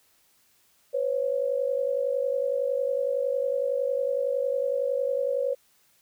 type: tone pair together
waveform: sine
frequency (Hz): 500 / 550.9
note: B4 / C#5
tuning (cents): +21 / -11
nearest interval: major second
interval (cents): 168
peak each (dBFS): -27 / -26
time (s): 0.93-5.55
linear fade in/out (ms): 20
effects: white hiss -64 dBFS RMS until 6.01 s